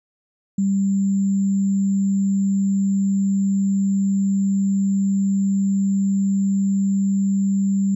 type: tone with sample-and-hold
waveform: sine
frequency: 196 Hz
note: G3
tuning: in tune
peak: -16 dBFS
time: 0.58-7.95 s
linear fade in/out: 5 ms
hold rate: 7350 Hz
effects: resampled to 24000 Hz